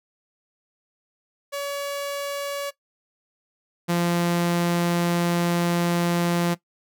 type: tone pair in turn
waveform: sawtooth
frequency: 566 / 172.7 Hz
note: C#5 / F3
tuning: +36 / -19 cents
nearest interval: octave + major sixth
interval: 2055 cents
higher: first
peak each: -23 / -16 dBFS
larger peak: second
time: 1.52-2.71 / 3.88-6.55 s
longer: second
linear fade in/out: 20 ms
effects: noise-tail reverb RT60 0.1 s tail -17 dB re dry